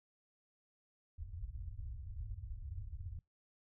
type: low-pass noise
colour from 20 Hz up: white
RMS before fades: -45 dBFS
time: 1.18-3.19 s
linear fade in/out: 5 ms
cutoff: 100 Hz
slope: 48 dB/octave
effects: noise-tail reverb RT60 0.2 s tail -25 dB re dry